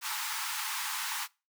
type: high-pass noise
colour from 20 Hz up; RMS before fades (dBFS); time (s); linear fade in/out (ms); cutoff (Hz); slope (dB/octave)
pink; -35; 0.01-1.28; 50; 830; 96
effects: noise-tail reverb RT60 0.3 s tail -24 dB re dry